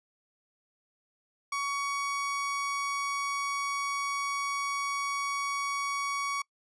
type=tone; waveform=30% pulse; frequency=1125 Hz; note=C#6; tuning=25 cents sharp; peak=-27 dBFS; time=1.52-6.42 s; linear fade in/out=5 ms; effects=noise-tail reverb RT60 0.1 s tail -25 dB re dry + resampled to 22050 Hz